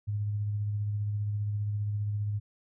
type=tone with tremolo; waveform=sine; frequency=103.83 Hz; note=G#2; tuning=in tune; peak=-27 dBFS; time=0.07-2.4 s; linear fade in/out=20 ms; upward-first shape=sine; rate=15 Hz; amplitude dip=25%; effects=none